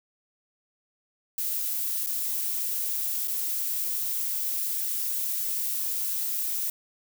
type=noise with dropouts; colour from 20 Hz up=violet; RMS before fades=-29 dBFS; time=1.38-6.7 s; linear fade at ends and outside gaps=2 ms; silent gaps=2.063-2.069 / 3.275-3.28 s; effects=none